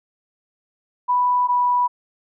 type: tone pair in turn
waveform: sine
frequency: 987.8 / 982.1 Hz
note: B5 / B5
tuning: 0 / -10 cents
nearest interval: unison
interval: 10 cents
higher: first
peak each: -15 / -15 dBFS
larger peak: neither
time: 1.08-1.48 / 1.48-1.88 s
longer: neither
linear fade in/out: 20 ms
effects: none